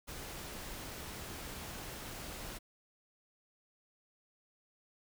pink noise, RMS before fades -45 dBFS, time 0.07-2.59 s, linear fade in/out 20 ms, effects none

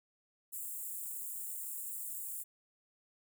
white high-pass noise, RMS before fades -42 dBFS, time 0.52-2.44 s, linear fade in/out 20 ms, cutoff 7200 Hz, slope 96 dB/octave, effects none

